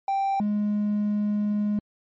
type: tone pair in turn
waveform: triangle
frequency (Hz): 784 / 208.1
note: G5 / G#3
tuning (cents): 0 / +4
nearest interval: octave + major seventh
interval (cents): 2296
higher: first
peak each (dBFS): -19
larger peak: neither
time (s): 0.08-0.4 / 0.4-1.79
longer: second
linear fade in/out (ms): 2
effects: tanh soft clip ceiling -16 dBFS + MP3 32 kbps